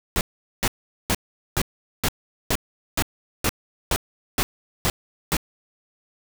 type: noise bursts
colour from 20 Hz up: pink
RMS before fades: -21 dBFS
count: 12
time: 0.16-5.368 s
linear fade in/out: 0 ms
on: 49 ms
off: 420 ms
effects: none